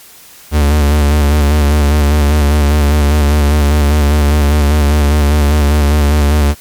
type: tone with vibrato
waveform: 45% pulse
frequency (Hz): 73.42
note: D2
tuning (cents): 0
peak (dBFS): -7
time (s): 0.51-6.55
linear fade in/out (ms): 50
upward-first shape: square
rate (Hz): 5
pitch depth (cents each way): 38
effects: white hiss -38 dBFS RMS until 6.6 s + MP3 96 kbps